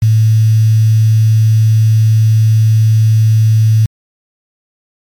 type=tone with quantisation; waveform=sine; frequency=110 Hz; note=A2; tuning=in tune; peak=-5 dBFS; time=0.02-3.86 s; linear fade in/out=5 ms; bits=5; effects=MP3 96 kbps